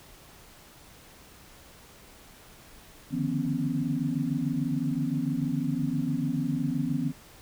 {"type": "tone cluster", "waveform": "sine", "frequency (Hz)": [144.8, 152.1, 171.8, 245.7, 271.9], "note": ["D3", "D#3", "F3", "B3", "C#4"], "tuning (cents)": [-24, -39, -28, -9, -33], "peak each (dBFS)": [-37, -32, -34, -30, -31], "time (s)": [3.1, 7.13], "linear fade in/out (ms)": 50, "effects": ["pink hiss -52 dBFS RMS until 7.41 s"]}